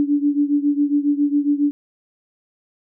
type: beating tone pair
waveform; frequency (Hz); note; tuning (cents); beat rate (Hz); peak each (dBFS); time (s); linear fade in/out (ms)
sine; 287.2 / 294.5; D4 / D4; -39 / +5; 7.3; -17 / -20; 0-1.71; 0
effects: none